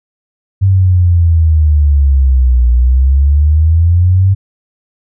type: exponential two-way sweep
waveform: sine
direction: down then up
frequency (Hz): 98 to 59.6 to 98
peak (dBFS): -5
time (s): 0.61-4.35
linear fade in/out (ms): 20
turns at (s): 2.7
effects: none